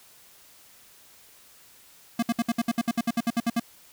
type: tone bursts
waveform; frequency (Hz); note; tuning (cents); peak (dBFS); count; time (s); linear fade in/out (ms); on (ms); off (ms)
square; 233.1; A#3; 0; -22; 15; 2.19-3.598; 5; 36; 62
effects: white hiss -54 dBFS RMS until 3.92 s